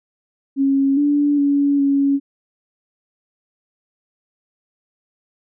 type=tone with pitch steps; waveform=sine; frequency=273.7 / 289.8 / 283.4 / 278.6 Hz; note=C#4 / D4 / C#4 / C#4; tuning=-22 / -23 / +38 / +9 cents; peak=-13 dBFS; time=0.56-2.2 s; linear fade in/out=50 ms; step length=410 ms; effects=none

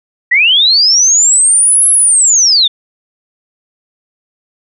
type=linear two-way sweep; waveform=sine; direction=up then down; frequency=1864.7 to 11040 to 3460 Hz; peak=-5 dBFS; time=0.31-2.68 s; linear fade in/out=10 ms; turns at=1.9 s; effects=none

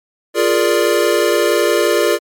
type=chord; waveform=square; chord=Bb dominant seventh; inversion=second; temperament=equal; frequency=349.2 / 415.3 / 466.2 / 587.3 Hz; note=F4 / Ab4 / Bb4 / D5; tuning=0 / 0 / 0 / 0 cents; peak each=-18 dBFS; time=0.34-2.19 s; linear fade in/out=50 ms; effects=MP3 64 kbps

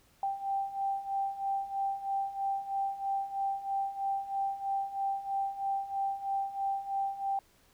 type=beating tone pair; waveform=sine; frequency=784 / 787.1 Hz; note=G5 / G5; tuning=0 / +7 cents; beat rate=3.1 Hz; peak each=-36 / -32 dBFS; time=0.23-7.39 s; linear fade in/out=2 ms; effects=pink hiss -65 dBFS RMS until 7.73 s

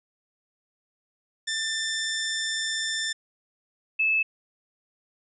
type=tone pair in turn; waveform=15% pulse / sine; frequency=1781 / 2612 Hz; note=A6 / E7; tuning=+21 / -17 cents; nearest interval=perfect fifth; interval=662 cents; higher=second; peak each=-20 dBFS; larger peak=neither; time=1.47-3.13 / 3.99-4.23 s; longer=first; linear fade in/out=10 ms; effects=resampled to 22050 Hz

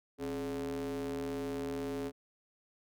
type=ring-modulated tone; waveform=square; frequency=77 Hz; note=D#2; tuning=17 cents flat; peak=-33 dBFS; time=0.18-2.12 s; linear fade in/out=50 ms; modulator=346 Hz; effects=none

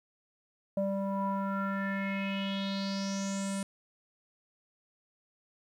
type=tone with low-pass filter sweep; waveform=square; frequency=196 Hz; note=G3; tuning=in tune; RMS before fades=-33 dBFS; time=0.77-3.63 s; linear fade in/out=2 ms; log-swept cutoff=620 to 9400 Hz; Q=5.5; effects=11-bit

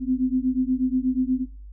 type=beating tone pair; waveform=sine; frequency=252.9 / 261.2 Hz; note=B3 / C4; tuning=+41 / -3 cents; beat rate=8.3 Hz; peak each=-23 dBFS; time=0-1.46 s; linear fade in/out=50 ms; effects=noise-tail reverb RT60 0.4 s tail -20 dB re dry + added 50 Hz sine -38 dBFS peak until 1.72 s

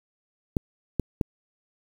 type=clicks; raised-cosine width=3 ms; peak=-10 dBFS; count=3; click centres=0.568 / 0.997 / 1.212 s; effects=7-bit

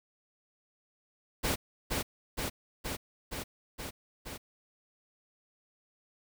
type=noise with echo; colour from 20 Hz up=pink; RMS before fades=-30 dBFS; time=1.43-1.56 s; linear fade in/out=20 ms; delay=470 ms; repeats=6; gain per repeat=-2 dB; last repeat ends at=4.38 s; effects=none

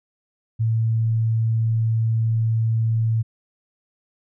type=tone; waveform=sine; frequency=112.7 Hz; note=A2; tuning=42 cents sharp; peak=-17 dBFS; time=0.59-3.23 s; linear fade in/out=20 ms; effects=none

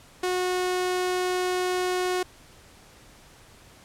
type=tone; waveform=sawtooth; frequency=364.5 Hz; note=F#4; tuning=26 cents flat; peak=-20 dBFS; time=0.23-2.23 s; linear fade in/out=5 ms; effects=pink hiss -52 dBFS RMS until 3.84 s + low-pass 11000 Hz 12 dB/octave

